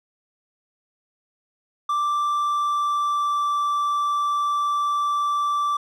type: tone with pitch glide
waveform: triangle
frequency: 1174.7 to 1167.3 Hz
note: D6 to D6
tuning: 0 to -11 cents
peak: -18 dBFS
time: 1.89-5.77 s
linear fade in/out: 5 ms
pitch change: -11 cents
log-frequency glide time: 2.34-3.51 s
effects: none